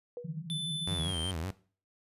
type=tone with exponential decay; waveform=sine; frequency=484.6 Hz; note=B4; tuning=33 cents flat; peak=-34 dBFS; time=0.17-0.36 s; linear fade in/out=1 ms; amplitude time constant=40 ms
type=band-pass noise; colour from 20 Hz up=pink; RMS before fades=-39 dBFS; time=0.24-1.12 s; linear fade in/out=10 ms; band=150 to 170 Hz; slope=96 dB/octave
type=tone with pitch glide; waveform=square; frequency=3515 to 3150 Hz; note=A7 to G7; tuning=-2 to +8 cents; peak=-35 dBFS; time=0.5-1.31 s; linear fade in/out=0 ms; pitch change=-190 cents; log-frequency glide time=0.97-1.15 s
type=tone with vibrato; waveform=sawtooth; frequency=86.9 Hz; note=F2; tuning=8 cents flat; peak=-30 dBFS; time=0.87-1.51 s; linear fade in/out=5 ms; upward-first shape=sine; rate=5.3 Hz; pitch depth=170 cents each way
effects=noise-tail reverb RT60 0.4 s tail -18 dB re dry + resampled to 32000 Hz